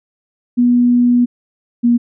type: tone pair in turn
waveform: sine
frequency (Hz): 243.4 / 238.4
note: B3 / A#3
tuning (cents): -25 / +39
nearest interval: unison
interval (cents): 36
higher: first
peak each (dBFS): -8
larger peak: neither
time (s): 0.57-1.26 / 1.83-1.98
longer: first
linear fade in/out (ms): 20
effects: none